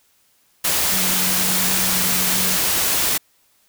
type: tone in noise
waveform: sine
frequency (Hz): 185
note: F#3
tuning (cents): 0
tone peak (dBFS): -28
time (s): 0.91-2.57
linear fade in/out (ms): 10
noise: white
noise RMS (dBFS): -19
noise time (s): 0.64-3.18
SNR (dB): -12
effects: white hiss -60 dBFS RMS until 3.68 s